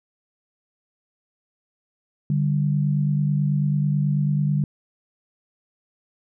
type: tone pair together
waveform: sine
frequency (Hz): 146.83 / 196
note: D3 / G3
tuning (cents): 0 / 0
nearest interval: perfect fourth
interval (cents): 500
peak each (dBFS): -19 / -25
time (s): 2.3-4.64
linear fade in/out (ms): 2
effects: none